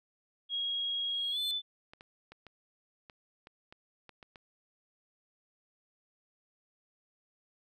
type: tone with pitch glide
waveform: sine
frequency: 3290 to 3506 Hz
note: G#7 to A7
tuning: -17 to -7 cents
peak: -31 dBFS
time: 0.49-1.62 s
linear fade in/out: 50 ms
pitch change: +110 cents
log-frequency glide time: 1.31-1.38 s
type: tone with exponential growth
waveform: sawtooth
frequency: 4199 Hz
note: C8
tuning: 5 cents sharp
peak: -33 dBFS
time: 1.05-1.51 s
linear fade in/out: 0 ms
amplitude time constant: 99 ms
type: clicks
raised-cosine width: 0.3 ms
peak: -34 dBFS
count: 10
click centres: 1.935 / 2.009 / 2.32 / 2.467 / 3.098 / 3.471 / 3.725 / 4.093 / 4.228 / 4.358 s
effects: resampled to 32000 Hz